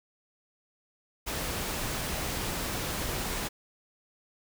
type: noise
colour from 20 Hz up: pink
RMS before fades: -33 dBFS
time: 1.26-3.49 s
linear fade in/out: 20 ms
effects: none